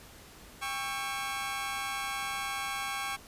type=chord; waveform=20% pulse; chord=C# diminished; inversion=second; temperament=just; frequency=798.3 / 1108.7 / 1330.5 Hz; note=G5 / C#6 / E6; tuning=+31 / 0 / +16 cents; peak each=-32 / -31 / -37 dBFS; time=0.61-3.17 s; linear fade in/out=20 ms; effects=pink hiss -52 dBFS RMS until 3.27 s + resampled to 32000 Hz